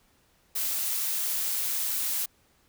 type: noise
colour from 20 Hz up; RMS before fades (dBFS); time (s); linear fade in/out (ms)
blue; -29; 0.55-2.26; 10
effects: pink hiss -65 dBFS RMS until 2.68 s